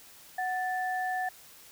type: tone pair together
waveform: sine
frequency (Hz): 740 / 1760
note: F#5 / A6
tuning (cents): 0 / 0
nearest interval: octave + minor third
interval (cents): 1500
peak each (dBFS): -30 / -34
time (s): 0.38-1.29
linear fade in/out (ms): 5
effects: white hiss -53 dBFS RMS until 1.71 s